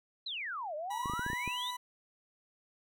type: exponential two-way sweep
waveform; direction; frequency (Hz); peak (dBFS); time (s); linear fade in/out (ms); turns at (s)
sine; down then up; 4186 to 584 to 3949; -36; 0.26-1.71; 5; 0.75
type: tone with pitch glide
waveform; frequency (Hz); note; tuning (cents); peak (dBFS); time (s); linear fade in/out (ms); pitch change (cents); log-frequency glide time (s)
40% pulse; 971 to 989.1; B5 to B5; -30 to +2; -37; 0.9-1.77; 10; +32; 1.05-1.63
type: clicks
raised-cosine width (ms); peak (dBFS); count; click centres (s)
3; -27; 8; 1.058 / 1.098 / 1.136 / 1.194 / 1.264 / 1.301 / 1.332 / 1.477
effects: none